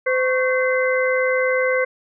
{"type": "harmonic tone with a mistuned harmonic", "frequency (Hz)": 513, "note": "C5", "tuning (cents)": -34, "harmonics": [1, 2, 3, 4], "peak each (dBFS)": [-18, -28, -25, -23], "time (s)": [0.06, 1.85], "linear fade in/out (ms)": 10, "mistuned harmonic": 2, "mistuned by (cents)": 130, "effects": []}